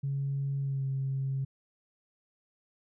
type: tone with pitch glide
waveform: sine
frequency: 138.59 to 134.96 Hz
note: C#3 to C#3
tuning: 0 to -46 cents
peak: -28 dBFS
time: 0.03-1.45 s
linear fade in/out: 10 ms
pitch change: -46 cents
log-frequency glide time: 0.6-0.85 s
effects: tanh soft clip ceiling -24 dBFS